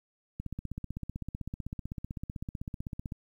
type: click train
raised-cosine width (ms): 5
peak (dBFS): -24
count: 44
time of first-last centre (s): 0.4-3.122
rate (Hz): 15.8
effects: 10-bit

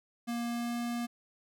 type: tone with pitch glide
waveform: square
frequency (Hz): 236.2 to 237.8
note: A#3 to A#3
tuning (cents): +23 to +35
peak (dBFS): -33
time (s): 0.27-1.07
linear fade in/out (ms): 20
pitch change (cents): +12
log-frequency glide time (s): 0.44-0.77
effects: none

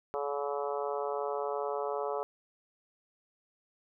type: harmonic tone with a mistuned harmonic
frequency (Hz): 142.7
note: D3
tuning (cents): -49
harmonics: 3 / 4 / 5 / 6 / 7 / 8 / 9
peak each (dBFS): -35 / -37 / -39 / -41 / -42 / -43 / -44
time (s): 0.14-2.23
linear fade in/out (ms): 0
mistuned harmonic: 9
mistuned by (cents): +19
effects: none

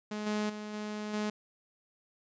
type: tone with level steps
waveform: sawtooth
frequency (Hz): 211.1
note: G#3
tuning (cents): +29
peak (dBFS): -31 / -26 / -35 / -32 / -27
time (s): 0.11-1.3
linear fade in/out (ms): 5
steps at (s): 0.26 / 0.49 / 0.73 / 1.13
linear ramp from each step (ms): 10
effects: resampled to 16000 Hz

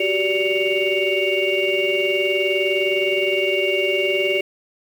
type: tone cluster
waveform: sine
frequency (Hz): 372.9 / 392.4 / 580 / 2230 / 2789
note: F#4 / G4 / D5 / C#7 / F7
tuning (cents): +14 / +2 / -22 / +10 / -3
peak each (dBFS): -23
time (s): 0-4.41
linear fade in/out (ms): 5
effects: tanh soft clip ceiling -9 dBFS + 7-bit

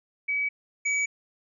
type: tone pair in turn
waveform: sine / square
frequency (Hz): 2278 / 2278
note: C#7 / C#7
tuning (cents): +47 / +47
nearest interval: unison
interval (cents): 0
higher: neither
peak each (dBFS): -24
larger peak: neither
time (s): 0.28-0.49 / 0.85-1.06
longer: neither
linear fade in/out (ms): 10
effects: resampled to 22050 Hz

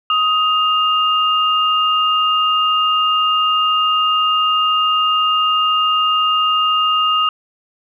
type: tone pair together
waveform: sine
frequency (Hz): 1253 / 2813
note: D#6 / F7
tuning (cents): +12 / +12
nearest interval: octave + major second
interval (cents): 1400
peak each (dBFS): -14 / -17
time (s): 0.1-7.29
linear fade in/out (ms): 2
effects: none

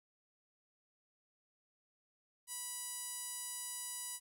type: tone with band-pass filter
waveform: sawtooth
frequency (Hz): 980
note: B5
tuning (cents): -14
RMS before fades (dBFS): -44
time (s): 2.47-4.2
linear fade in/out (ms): 50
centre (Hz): 9700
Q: 2.7
effects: 12-bit

